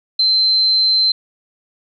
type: tone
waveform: sine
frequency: 4100 Hz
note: C8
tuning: 36 cents flat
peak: -11 dBFS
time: 0.19-1.12 s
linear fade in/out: 5 ms
effects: none